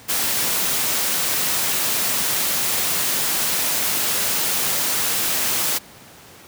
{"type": "noise", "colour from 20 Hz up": "white", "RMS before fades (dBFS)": -21, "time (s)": [0.08, 5.79], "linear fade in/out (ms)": 20, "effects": ["pink hiss -44 dBFS RMS until 6.47 s", "high-pass 100 Hz 12 dB/octave"]}